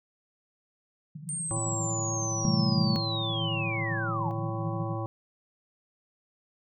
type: band-pass noise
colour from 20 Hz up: white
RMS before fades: -38 dBFS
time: 1.15-4.96 s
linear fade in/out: 10 ms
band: 150 to 170 Hz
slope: 96 dB/octave
type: linear sweep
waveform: sine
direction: down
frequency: 8780 to 763 Hz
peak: -31 dBFS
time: 1.29-4.31 s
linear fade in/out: 0 ms
type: harmonic tone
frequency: 111.5 Hz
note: A2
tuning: 23 cents sharp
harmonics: 1 / 3 / 5 / 7 / 9 / 10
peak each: -32 / -37 / -39 / -40 / -42 / -42 dBFS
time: 1.51-5.06 s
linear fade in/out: 0 ms
type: chord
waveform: sine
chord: A minor seventh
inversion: first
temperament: just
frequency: 132 / 165 / 198 / 220 Hz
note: C3 / E3 / G3 / A3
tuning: +16 / +2 / +18 / 0 cents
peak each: -29 dBFS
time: 2.45-2.96 s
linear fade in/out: 0 ms
effects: none